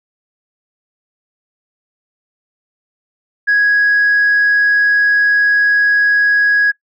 sine tone, 1661.2 Hz, G#6, in tune, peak -7 dBFS, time 3.47-6.72 s, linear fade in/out 20 ms, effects noise-tail reverb RT60 0.1 s tail -21 dB re dry + tanh soft clip ceiling -6 dBFS

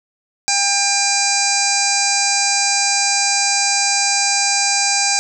harmonic tone, 800 Hz, G5, 35 cents sharp, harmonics 1 / 2 / 3 / 5 / 6 / 7 / 8 / 9 / 10, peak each -22 / -27 / -22 / -27 / -21 / -23 / -21 / -23 / -25 dBFS, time 0.48-5.19 s, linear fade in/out 0 ms, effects 8-bit

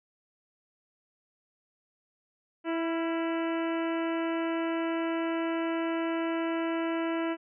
harmonic tone with a mistuned harmonic, 329.6 Hz, E4, in tune, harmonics 1 / 2 / 3 / 4 / 5 / 6 / 7 / 8 / 9, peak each -29 / -35 / -39 / -41 / -43 / -45 / -46 / -47 / -48 dBFS, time 2.64-7.37 s, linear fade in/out 50 ms, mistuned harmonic 4, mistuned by +38 cents, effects none

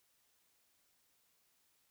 silence, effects white hiss -75 dBFS RMS until 1.9 s

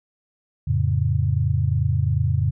sine chord, F augmented, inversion none, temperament equal, 87.31 / 110 / 138.59 Hz, F2 / A2 / C#3, 0 / 0 / 0 cents, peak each -22 dBFS, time 0.67-2.51 s, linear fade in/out 10 ms, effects none

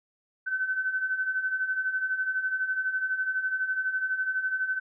sine beating tone pair, 1515 / 1527 Hz, F#6 / G6, +40 / -46 cents, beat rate 12 Hz, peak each -33 / -27 dBFS, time 0.46-4.8 s, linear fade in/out 20 ms, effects none

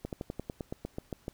slowing click train, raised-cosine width 2 ms, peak -22 dBFS, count 12, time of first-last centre 0.05-1.281 s, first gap 78 ms, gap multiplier 1.07, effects pink hiss -64 dBFS RMS until 1.33 s

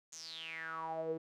sawtooth tone with band-pass filter sweep, 162.1 Hz, E3, 29 cents flat, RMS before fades -42 dBFS, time 0.12-1.18 s, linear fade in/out 10 ms, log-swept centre 6900 to 390 Hz, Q 9.3, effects none

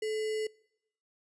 sine tone with sample-and-hold, 433.1 Hz, A4, 27 cents flat, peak -30 dBFS, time 0.02-0.47 s, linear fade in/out 5 ms, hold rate 2450 Hz, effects noise-tail reverb RT60 0.8 s tail -24 dB re dry + resampled to 22050 Hz

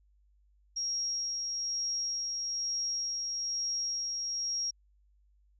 sine tone with tremolo, 5600 Hz, F8, 4 cents sharp, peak -30 dBFS, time 0.76-4.71 s, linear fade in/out 10 ms, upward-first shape sine, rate 1.1 Hz, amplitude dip 25%, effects added 50 Hz sine -63 dBFS peak until 5.59 s

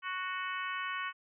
harmonic tone with a mistuned harmonic, 370 Hz, F#4, in tune, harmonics 3 / 4 / 5 / 6 / 7 / 8, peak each -38 / -40 / -42 / -44 / -45 / -46 dBFS, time 0.02-1.13 s, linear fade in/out 50 ms, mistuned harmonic 8, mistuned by +23 cents, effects none

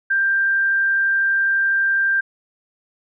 sine tone, 1583 Hz, G6, 17 cents sharp, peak -15 dBFS, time 0.1-2.21 s, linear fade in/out 10 ms, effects none

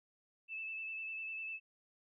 sine tone with vibrato, 2630 Hz, E7, 5 cents flat, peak -40 dBFS, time 0.48-1.6 s, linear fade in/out 50 ms, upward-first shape square, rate 10 Hz, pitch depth 17 cents each way, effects none

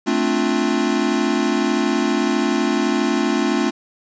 square chord, D minor seventh, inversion second, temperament equal, 220 / 261.6 / 293.7 / 349.2 Hz, A3 / C4 / D4 / F4, 0 / 0 / 0 / 0 cents, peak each -23 dBFS, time 0.06-3.71 s, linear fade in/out 20 ms, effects resampled to 16000 Hz + 8-bit

